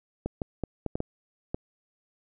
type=clicks; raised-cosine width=2 ms; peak=-16 dBFS; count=7; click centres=0.26 / 0.418 / 0.637 / 0.863 / 0.955 / 1.004 / 1.545 s; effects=none